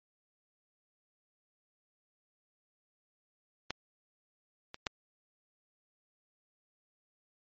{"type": "clicks", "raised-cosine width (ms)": 0.2, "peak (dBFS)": [-16, -25, -14], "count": 3, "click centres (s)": [3.706, 4.744, 4.868], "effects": ["low-pass 6000 Hz 12 dB/octave", "MP3 32 kbps"]}